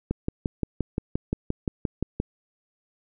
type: click train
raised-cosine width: 3 ms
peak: -12 dBFS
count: 13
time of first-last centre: 0.11-2.201 s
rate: 5.74 Hz
effects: none